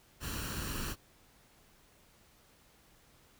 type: noise with comb filter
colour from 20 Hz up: pink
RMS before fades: -38 dBFS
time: 0.2-0.96 s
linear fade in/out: 50 ms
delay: 0.7 ms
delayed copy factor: +0.6
effects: pink hiss -64 dBFS RMS until 3.39 s